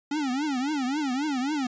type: tone with vibrato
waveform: square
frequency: 277.2 Hz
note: C#4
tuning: in tune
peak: -26 dBFS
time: 0.11-1.67 s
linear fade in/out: 5 ms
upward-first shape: triangle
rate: 3.7 Hz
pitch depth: 230 cents each way
effects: resampled to 16000 Hz